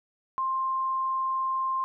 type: tone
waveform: sine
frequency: 1054 Hz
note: C6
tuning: 12 cents sharp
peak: -25 dBFS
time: 0.38-1.84 s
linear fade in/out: 0 ms
effects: none